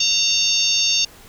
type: harmonic tone with a mistuned harmonic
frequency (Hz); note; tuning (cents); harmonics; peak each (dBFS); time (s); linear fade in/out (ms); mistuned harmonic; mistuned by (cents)
910; A#5; -42; 3 / 4 / 5 / 6 / 7; -22 / -22 / -22 / -22 / -22; 0-1.05; 5; 3; +23
effects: pink hiss -45 dBFS RMS until 1.28 s